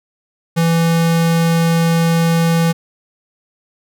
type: tone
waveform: square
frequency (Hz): 166.3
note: E3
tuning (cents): +16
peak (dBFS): -12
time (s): 0.56-2.73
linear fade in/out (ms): 20
effects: none